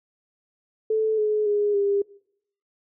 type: tone with pitch steps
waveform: sine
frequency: 437.4 / 425.2 / 413.3 / 401.8 Hz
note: A4 / G#4 / G#4 / G4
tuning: -10 / +41 / -8 / +43 cents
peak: -19 dBFS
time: 0.9-2.02 s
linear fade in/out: 5 ms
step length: 280 ms
effects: noise-tail reverb RT60 0.7 s tail -22 dB re dry